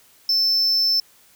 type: tone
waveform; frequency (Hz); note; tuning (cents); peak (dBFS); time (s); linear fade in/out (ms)
triangle; 5300; E8; +9; -15; 0.29-1; 2
effects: white hiss -54 dBFS RMS until 1.35 s